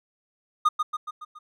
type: tone with echo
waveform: triangle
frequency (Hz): 1228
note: D#6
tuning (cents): -23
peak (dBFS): -14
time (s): 0.65-0.69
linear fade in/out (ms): 10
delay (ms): 140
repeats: 5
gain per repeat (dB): -5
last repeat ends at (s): 1.39
effects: none